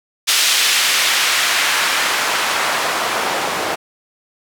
white noise with band-pass filter sweep, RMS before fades -17 dBFS, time 0.27-3.76 s, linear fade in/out 20 ms, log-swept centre 3400 to 630 Hz, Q 0.81, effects none

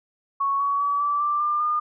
sine tone with pitch steps, 1108.7 / 1125.5 / 1142.5 / 1159.8 / 1177.3 / 1195.2 / 1213.2 Hz, C#6 / C#6 / D6 / D6 / D6 / D6 / D#6, 0 / +26 / -48 / -22 / +4 / +30 / -44 cents, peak -20 dBFS, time 0.4-1.8 s, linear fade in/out 10 ms, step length 200 ms, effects none

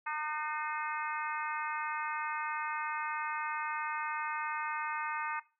harmonic tone with a mistuned harmonic, 304.1 Hz, D#4, 40 cents flat, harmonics 3 / 4 / 5 / 6 / 7 / 8, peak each -37 / -39 / -41 / -43 / -44 / -45 dBFS, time 0.06-5.4 s, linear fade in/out 10 ms, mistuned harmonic 8, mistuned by +75 cents, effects noise-tail reverb RT60 0.3 s tail -18 dB re dry

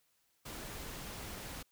pink noise, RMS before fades -45 dBFS, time 0.45-1.63 s, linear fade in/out 10 ms, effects white hiss -75 dBFS RMS until 1.71 s

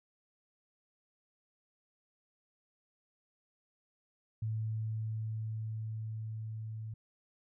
sine tone with level ramp, 110 Hz, A2, in tune, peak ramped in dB -32 to -39 dBFS, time 4.42-6.94 s, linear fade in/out 5 ms, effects none

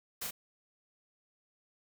white noise with echo, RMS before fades -38 dBFS, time 0.21-0.27 s, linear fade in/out 10 ms, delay 40 ms, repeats 1, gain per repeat -2 dB, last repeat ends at 0.31 s, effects none

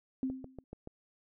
sine tone with exponential decay, 261.6 Hz, C4, in tune, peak -28 dBFS, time 0.23-0.64 s, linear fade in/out 1 ms, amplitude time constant 88 ms
click train, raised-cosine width 2 ms, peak -30 dBFS, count 5, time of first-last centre 0.3-0.874 s, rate 6.97 Hz
effects none

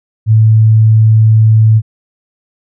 sine tone, 110 Hz, A2, in tune, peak -3 dBFS, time 0.26-1.82 s, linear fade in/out 50 ms, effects none

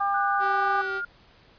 harmonic tone, 399.4 Hz, G4, 32 cents sharp, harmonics 2 / 3 / 4, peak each -25 / -25 / -36 dBFS, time 0-0.82 s, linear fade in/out 10 ms
sine tone with pitch glide, 1475 to 1414.9 Hz, F#6 to F6, -6 to +22 cents, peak -28 dBFS, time 0.14-1.05 s, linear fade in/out 5 ms, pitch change -72 cents, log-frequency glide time 0.85-0.91 s
sawtooth tone, 387 Hz, G4, 22 cents flat, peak -28 dBFS, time 0.39-1.02 s, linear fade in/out 50 ms
effects pink hiss -56 dBFS RMS until 1.58 s + resampled to 11025 Hz

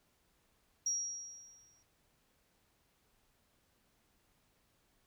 sine tone with exponential decay, 5670 Hz, F8, 25 cents sharp, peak -29 dBFS, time 0.86-1.83 s, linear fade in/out 5 ms, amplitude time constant 210 ms, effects tanh soft clip ceiling -27 dBFS + pink hiss -74 dBFS RMS until 5.06 s

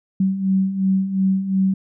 sine beating tone pair, 189.2 / 192 Hz, F#3 / G3, +39 / -36 cents, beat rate 2.8 Hz, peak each -23 / -17 dBFS, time 0.2-1.74 s, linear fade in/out 5 ms, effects none

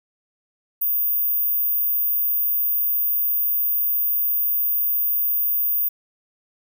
sine tone, 14917 Hz, A#9, in tune, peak -18 dBFS, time 0.81-5.89 s, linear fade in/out 10 ms, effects none

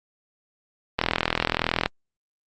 click train, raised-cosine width 0.3 ms, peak -4 dBFS, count 37, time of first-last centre 0.99-1.86 s, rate 41.4 Hz, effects Opus 32 kbps

